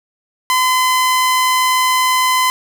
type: tone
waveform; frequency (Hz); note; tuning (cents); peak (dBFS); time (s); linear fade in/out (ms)
sawtooth; 1021; C6; -43; -8; 0.5-2.5; 0
effects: none